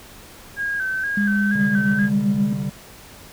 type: tone with vibrato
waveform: sine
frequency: 1584 Hz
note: G6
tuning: 18 cents sharp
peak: -21 dBFS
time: 0.56-2.1 s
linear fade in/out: 50 ms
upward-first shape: square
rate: 2.1 Hz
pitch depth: 51 cents each way
type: tone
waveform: sine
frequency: 203.6 Hz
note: G#3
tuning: 34 cents flat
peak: -17 dBFS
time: 1.17-2.53 s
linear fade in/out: 5 ms
type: chord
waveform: triangle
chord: C suspended second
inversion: none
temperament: equal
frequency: 130.81 / 146.83 / 196 Hz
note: C3 / D3 / G3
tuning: 0 / 0 / 0 cents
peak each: -28 / -25 / -23 dBFS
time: 1.55-2.7 s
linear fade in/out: 5 ms
effects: tanh soft clip ceiling -7 dBFS + pink hiss -43 dBFS RMS until 3.32 s